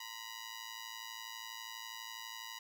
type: ring-modulated tone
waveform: 10% pulse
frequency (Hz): 972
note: B5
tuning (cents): -28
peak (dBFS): -33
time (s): 0-2.59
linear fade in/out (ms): 5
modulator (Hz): 56.1
effects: none